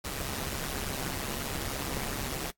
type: noise with amplitude modulation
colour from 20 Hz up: pink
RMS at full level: -32 dBFS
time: 0.04-2.51 s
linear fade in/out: 10 ms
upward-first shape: sine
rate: 137 Hz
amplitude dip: 75%
effects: noise-tail reverb RT60 0.1 s tail -20 dB re dry + AAC 64 kbps